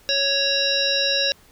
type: harmonic tone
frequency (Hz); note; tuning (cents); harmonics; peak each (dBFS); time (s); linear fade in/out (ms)
554.4; C#5; 0; 1 / 3 / 5 / 7 / 9 / 10; -26 / -28 / -26 / -23 / -29 / -24; 0.09-1.32; 0
effects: pink hiss -53 dBFS RMS until 1.51 s